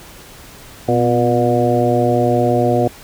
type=harmonic tone with a mistuned harmonic; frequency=120 Hz; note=B2; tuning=49 cents flat; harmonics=1 / 2 / 3 / 4 / 5 / 6; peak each=-19 / -19 / -19 / -19 / -19 / -19 dBFS; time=0.88-2.88 s; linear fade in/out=5 ms; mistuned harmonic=2; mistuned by=+61 cents; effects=pink hiss -39 dBFS RMS until 3.03 s